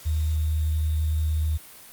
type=tone with sample-and-hold; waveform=sine; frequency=77.78 Hz; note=D#2; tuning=in tune; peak=-21 dBFS; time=0.05-1.58 s; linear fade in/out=20 ms; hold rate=3675 Hz; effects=white hiss -46 dBFS RMS until 1.92 s + Opus 48 kbps